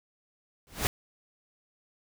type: noise with exponential growth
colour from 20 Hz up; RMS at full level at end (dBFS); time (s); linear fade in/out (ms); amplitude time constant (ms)
pink; -22; 0.67-0.87; 0; 42
effects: none